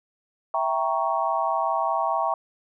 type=chord; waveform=sine; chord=E diminished seventh; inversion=none; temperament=equal with one note detuned; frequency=659.3 / 784 / 935.6 / 1108.7 Hz; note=E5 / G5 / Bb5 / Db6; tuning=0 / 0 / +6 / 0 cents; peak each=-27 dBFS; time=0.54-2.34 s; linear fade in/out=2 ms; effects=none